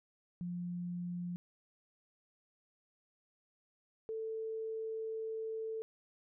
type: tone pair in turn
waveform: sine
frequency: 176 / 443.5 Hz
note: F3 / A4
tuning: +14 / +14 cents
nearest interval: octave + major third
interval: 1600 cents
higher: second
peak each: -37 / -37 dBFS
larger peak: neither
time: 0.41-1.36 / 4.09-5.82 s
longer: second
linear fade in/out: 0 ms
effects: none